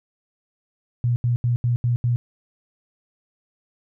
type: tone bursts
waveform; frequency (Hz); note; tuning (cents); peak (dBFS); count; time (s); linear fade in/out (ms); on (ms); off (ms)
sine; 120.6; B2; -41; -17; 6; 1.04-2.16; 0; 120; 80
effects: none